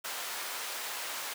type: high-pass noise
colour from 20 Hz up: pink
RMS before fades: -38 dBFS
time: 0.04-1.34 s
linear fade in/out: 10 ms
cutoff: 830 Hz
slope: 12 dB/octave
effects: none